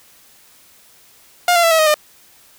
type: tone with pitch steps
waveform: sawtooth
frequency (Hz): 708 / 686.3 / 665.2 / 644.8 / 625 / 605.8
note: F5 / F5 / E5 / E5 / D#5 / D#5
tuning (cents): +23 / -30 / +16 / -38 / +8 / -46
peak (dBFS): -7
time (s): 1.48-1.942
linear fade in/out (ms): 2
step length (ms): 77
effects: white hiss -49 dBFS RMS until 2.58 s